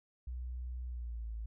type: tone with pitch glide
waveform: sine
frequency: 61.8 to 55.06 Hz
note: B1 to A1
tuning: +2 to +2 cents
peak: -38 dBFS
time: 0.27-1.46 s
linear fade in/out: 5 ms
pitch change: -200 cents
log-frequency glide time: 0.86-1.33 s
effects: none